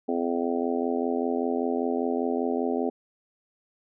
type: harmonic tone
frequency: 85.1 Hz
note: F2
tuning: 44 cents flat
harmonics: 3 / 4 / 5 / 6 / 7 / 8 / 9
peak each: -28 / -32 / -29 / -40 / -35 / -36 / -35 dBFS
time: 0.08-2.9 s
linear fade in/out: 10 ms
effects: none